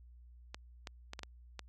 clicks, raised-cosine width 0.2 ms, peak -25 dBFS, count 6, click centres 0.545 / 0.872 / 1.134 / 1.192 / 1.233 / 1.593 s, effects added 60 Hz sine -54 dBFS peak until 1.68 s

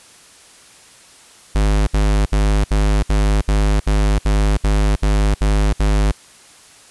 square tone bursts, 51.3 Hz, G#1, 21 cents flat, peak -13 dBFS, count 12, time 1.55-6.116 s, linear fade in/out 5 ms, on 320 ms, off 66 ms, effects white hiss -45 dBFS RMS until 6.9 s + resampled to 24000 Hz

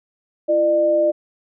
sine tone pair together, 337.9 / 602 Hz, E4 / D5, +43 / +43 cents, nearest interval minor seventh, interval 1000 cents, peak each -22 / -14 dBFS, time 0.48-1.12 s, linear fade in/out 20 ms, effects none

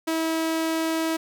sawtooth tone, 323.5 Hz, E4, 32 cents flat, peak -19 dBFS, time 0.07-1.17 s, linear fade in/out 10 ms, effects none

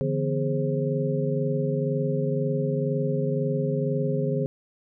sine tone cluster, 146.3 / 168.3 / 247.4 / 414.5 / 530 Hz, D3 / E3 / B3 / G#4 / C5, -6 / +36 / +3 / -3 / +22 cents, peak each -26 / -32 / -31 / -29 / -30 dBFS, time 0.01-4.46 s, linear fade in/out 0 ms, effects none

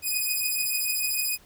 5% pulse beating tone pair, 2489 / 2495.8 Hz, D#7 / D#7, 0 / +5 cents, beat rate 6.8 Hz, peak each -18 / -18 dBFS, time 0.02-1.38 s, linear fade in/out 50 ms, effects pink hiss -56 dBFS RMS until 1.45 s

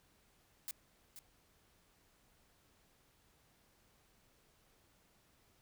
blue noise with echo, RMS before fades -42 dBFS, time 0.68-0.71 s, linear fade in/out 0 ms, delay 480 ms, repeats 1, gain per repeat -10 dB, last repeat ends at 1.19 s, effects pink hiss -71 dBFS RMS until 5.61 s

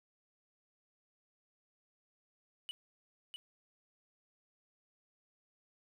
triangle tone with echo, 2960 Hz, F#7, in tune, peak -38 dBFS, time 2.69-2.71 s, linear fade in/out 0 ms, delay 650 ms, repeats 1, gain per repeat -4 dB, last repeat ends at 3.36 s, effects none

